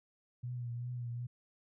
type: tone with vibrato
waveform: sine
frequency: 121.3 Hz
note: B2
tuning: 31 cents flat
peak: -37 dBFS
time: 0.43-1.27 s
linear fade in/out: 10 ms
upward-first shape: triangle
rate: 2.6 Hz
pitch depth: 46 cents each way
effects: none